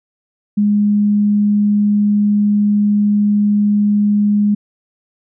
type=tone; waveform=sine; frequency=206.7 Hz; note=G#3; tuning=8 cents flat; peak=-10 dBFS; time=0.57-4.55 s; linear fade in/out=10 ms; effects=none